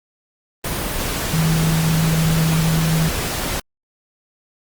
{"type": "tone in noise", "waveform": "sine", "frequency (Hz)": 160.8, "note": "E3", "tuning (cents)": -43, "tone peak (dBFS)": -15, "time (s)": [1.33, 3.09], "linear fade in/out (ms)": 5, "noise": "pink", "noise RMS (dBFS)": -23, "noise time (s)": [0.64, 3.6], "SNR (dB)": 5, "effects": ["Opus 32 kbps"]}